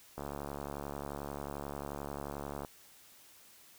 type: click train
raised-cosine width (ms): 1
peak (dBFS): -26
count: 177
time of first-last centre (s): 0.18-2.648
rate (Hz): 71.3
effects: white hiss -59 dBFS RMS until 3.78 s